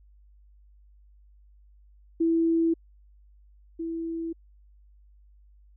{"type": "tone pair in turn", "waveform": "sine", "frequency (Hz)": [330, 330], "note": ["E4", "E4"], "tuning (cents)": [2, 2], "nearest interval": "unison", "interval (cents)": 0, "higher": "neither", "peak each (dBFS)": [-20, -29], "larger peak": "first", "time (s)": [[2.2, 2.74], [3.79, 4.33]], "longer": "neither", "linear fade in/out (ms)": 10, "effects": ["added 50 Hz sine -53 dBFS peak until 5.76 s"]}